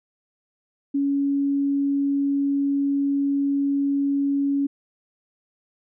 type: tone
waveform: sine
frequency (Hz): 280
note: C#4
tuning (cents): +18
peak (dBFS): -19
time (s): 0.94-4.67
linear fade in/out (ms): 10
effects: none